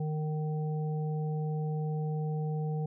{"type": "harmonic tone", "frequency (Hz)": 153.8, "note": "D#3", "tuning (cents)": -20, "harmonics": [1, 3, 5], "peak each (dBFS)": [-30, -40, -44], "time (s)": [0, 2.86], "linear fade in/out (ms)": 5, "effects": []}